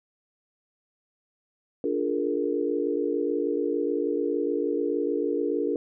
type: chord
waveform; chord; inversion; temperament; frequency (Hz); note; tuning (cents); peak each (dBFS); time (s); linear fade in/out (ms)
sine; Bb dominant seventh; first; just; 291.4 / 349.6 / 419.5 / 466.2; D4 / F4 / Ab4 / Bb4; -13 / +2 / +17 / 0; -29 / -30 / -29 / -29; 1.84-5.76; 2
effects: none